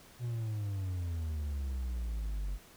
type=exponential sweep; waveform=triangle; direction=down; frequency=123.47 to 46.25 Hz; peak=-31 dBFS; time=0.19-2.59 s; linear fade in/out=50 ms; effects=pink hiss -57 dBFS RMS until 2.76 s